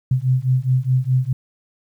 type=beating tone pair; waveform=sine; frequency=126.5 / 131.3 Hz; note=B2 / C3; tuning=+42 / +6 cents; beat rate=4.8 Hz; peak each=-18 dBFS; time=0.11-1.33 s; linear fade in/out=5 ms; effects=9-bit